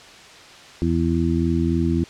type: harmonic tone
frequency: 83.4 Hz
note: E2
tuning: 21 cents sharp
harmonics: 1 / 2 / 3 / 4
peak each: -23 / -23 / -23 / -23 dBFS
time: 0.82-2.04 s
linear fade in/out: 0 ms
effects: white hiss -43 dBFS RMS until 2.09 s + low-pass 5000 Hz 12 dB/octave